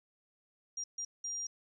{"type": "tone bursts at uneven times", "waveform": "sine", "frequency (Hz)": 5700, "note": "F8", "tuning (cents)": 34, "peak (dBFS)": -36, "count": 3, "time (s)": [[0.77, 0.84], [0.98, 1.05], [1.24, 1.47]], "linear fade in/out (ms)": 5, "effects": ["12-bit"]}